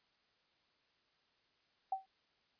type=tone with exponential decay; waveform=sine; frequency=768 Hz; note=G5; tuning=36 cents flat; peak=-30 dBFS; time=1.92-2.06 s; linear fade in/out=5 ms; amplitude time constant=29 ms; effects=white hiss -75 dBFS RMS until 2.59 s + resampled to 11025 Hz